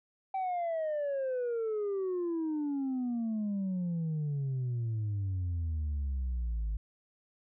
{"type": "exponential sweep", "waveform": "sine", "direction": "down", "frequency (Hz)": [776, 51.3], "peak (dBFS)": -28, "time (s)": [0.34, 6.77], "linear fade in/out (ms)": 5, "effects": ["tanh soft clip ceiling -29 dBFS"]}